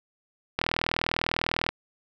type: click train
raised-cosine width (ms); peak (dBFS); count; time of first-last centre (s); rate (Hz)
0.3; -9; 45; 0.59-1.69; 40
effects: none